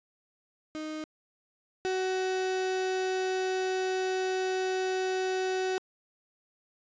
35% pulse tone pair in turn, 310 / 374.6 Hz, D#4 / F#4, -6 / +21 cents, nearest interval minor third, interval 327 cents, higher second, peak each -33 / -26 dBFS, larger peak second, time 0.75-1.04 / 1.85-5.78 s, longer second, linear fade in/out 0 ms, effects resampled to 16000 Hz

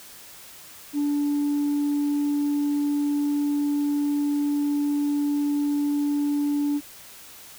sine tone, 290 Hz, D4, 22 cents flat, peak -19 dBFS, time 0.93-6.81 s, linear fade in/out 50 ms, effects tanh soft clip ceiling -19 dBFS + white hiss -45 dBFS RMS until 7.58 s

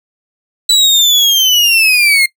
35% pulse linear sweep, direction down, 3971 to 2111 Hz, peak -5 dBFS, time 0.69-2.26 s, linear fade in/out 5 ms, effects noise-tail reverb RT60 0.1 s tail -21 dB re dry

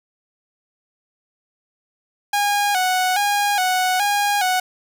sawtooth tone with vibrato, 777 Hz, G5, 16 cents flat, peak -13 dBFS, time 2.33-4.6 s, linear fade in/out 5 ms, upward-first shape square, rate 1.2 Hz, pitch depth 87 cents each way, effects 7-bit

